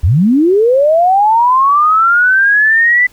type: linear sweep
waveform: sine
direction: up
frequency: 66.1 to 2000 Hz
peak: -6 dBFS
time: 0.03-3.07 s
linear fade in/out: 10 ms
effects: pink hiss -46 dBFS RMS until 3.12 s